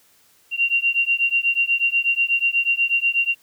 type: beating tone pair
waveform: sine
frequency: 2759 / 2767.2 Hz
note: F7 / F7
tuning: -22 / -17 cents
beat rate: 8.2 Hz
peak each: -20 dBFS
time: 0.51-3.35 s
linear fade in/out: 50 ms
effects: white hiss -57 dBFS RMS until 3.42 s